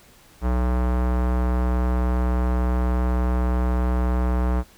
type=tone with low-pass filter; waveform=square; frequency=61.74 Hz; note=B1; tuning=in tune; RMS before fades=-21 dBFS; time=0.41-4.64 s; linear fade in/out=50 ms; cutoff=1200 Hz; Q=1.3; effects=pink hiss -52 dBFS RMS until 4.77 s